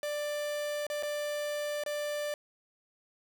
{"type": "tone with dropouts", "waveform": "45% pulse", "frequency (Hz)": 590, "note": "D5", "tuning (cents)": 8, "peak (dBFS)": -32, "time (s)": [0.03, 2.34], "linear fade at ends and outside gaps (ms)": 1, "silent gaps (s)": [[0.867, 0.9], [1.026, 1.032], [1.837, 1.862]], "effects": []}